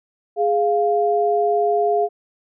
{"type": "tone pair together", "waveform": "sine", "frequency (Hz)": [415.3, 698.4], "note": ["G#4", "F5"], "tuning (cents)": [0, 0], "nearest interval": "major sixth", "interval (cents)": 900, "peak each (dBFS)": -18, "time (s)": [0.36, 2.09], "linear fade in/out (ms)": 50, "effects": []}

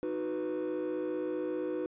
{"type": "chord", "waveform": "triangle", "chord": "B major", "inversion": "first", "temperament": "equal with one note detuned", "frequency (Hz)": [311.1, 366.4, 493.9], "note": ["D#4", "F#4", "B4"], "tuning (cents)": [0, -17, 0], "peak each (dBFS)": -33, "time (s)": [0.03, 1.86], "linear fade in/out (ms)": 0, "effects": ["tanh soft clip ceiling -26 dBFS", "resampled to 8000 Hz"]}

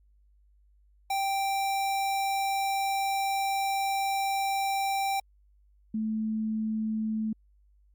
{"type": "tone pair in turn", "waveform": ["square", "sine"], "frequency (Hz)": [784, 218.5], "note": ["G5", "A3"], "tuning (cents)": [0, -12], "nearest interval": "octave + minor seventh", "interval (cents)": 2212, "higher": "first", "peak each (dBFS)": -27, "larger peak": "neither", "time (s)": [[1.1, 5.2], [5.94, 7.33]], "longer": "first", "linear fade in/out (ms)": 5, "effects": ["added 50 Hz sine -59 dBFS peak until 7.94 s", "Opus 48 kbps"]}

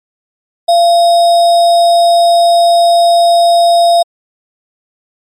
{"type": "tone with sample-and-hold", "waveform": "sine", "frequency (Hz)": 686, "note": "F5", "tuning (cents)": -31, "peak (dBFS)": -4, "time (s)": [0.68, 4.03], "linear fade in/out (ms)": 10, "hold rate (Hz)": 4410, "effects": ["low-pass 8000 Hz 12 dB/octave", "MP3 64 kbps"]}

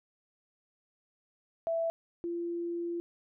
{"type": "tone pair in turn", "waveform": "sine", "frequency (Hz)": [662, 342.7], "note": ["E5", "F4"], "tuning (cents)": [7, -33], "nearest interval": "major seventh", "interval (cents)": 1140, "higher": "first", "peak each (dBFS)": [-28, -32], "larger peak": "first", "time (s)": [[1.67, 1.9], [2.24, 3]], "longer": "second", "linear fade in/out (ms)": 0, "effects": []}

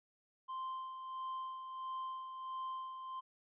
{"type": "tone with tremolo", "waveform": "triangle", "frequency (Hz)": 1044, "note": "C6", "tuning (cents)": -4, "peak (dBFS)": -37, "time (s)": [0.48, 3.21], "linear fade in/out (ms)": 20, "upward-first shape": "sine", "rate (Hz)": 1.5, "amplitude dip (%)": 50, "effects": ["resampled to 8000 Hz"]}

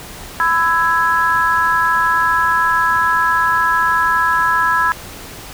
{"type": "chord", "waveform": "sine", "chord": "E major", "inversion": "second", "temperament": "equal with one note detuned", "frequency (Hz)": [1003.3, 1318.5, 1661.2], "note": ["B5", "E6", "G#6"], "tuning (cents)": [27, 0, 0], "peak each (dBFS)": [-16, -17, -16], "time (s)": [0.4, 4.92], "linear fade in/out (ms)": 0, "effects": ["pink hiss -33 dBFS RMS until 5.53 s"]}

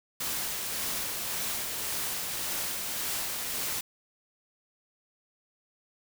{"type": "noise with tremolo", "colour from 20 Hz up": "white", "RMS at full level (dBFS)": -32, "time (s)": [0.2, 3.81], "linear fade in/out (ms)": 5, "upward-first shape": "sine", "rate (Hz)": 1.8, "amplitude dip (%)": 25, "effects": []}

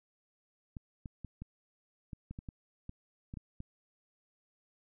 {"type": "clicks", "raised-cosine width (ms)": 5, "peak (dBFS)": -30, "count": 12, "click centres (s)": [0.768, 1.058, 1.247, 1.42, 2.132, 2.31, 2.389, 2.488, 2.894, 3.339, 3.372, 3.604], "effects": []}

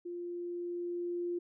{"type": "tone with level ramp", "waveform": "sine", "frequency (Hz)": 349.2, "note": "F4", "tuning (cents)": 0, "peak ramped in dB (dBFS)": [-38, -32], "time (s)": [0.05, 1.39], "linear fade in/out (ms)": 10, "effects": []}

